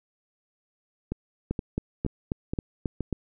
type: two click trains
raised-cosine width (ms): 3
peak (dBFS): -14 / -16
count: 7 / 5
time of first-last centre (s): 1.51-3.127 / 1.12-3.007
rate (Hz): 3.71 / 2.12
effects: none